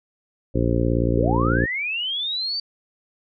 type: harmonic tone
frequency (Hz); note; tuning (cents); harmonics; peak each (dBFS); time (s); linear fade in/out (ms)
58.27; A#1; 0; 1 / 2 / 3 / 4 / 5 / 6 / 7 / 8 / 9; -24 / -23 / -28 / -28 / -25 / -28 / -29 / -33 / -28; 0.54-1.66; 20
type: linear sweep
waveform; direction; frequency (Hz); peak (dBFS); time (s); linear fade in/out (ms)
sine; up; 370.8 to 4653; -23; 1.17-2.6; 5
effects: none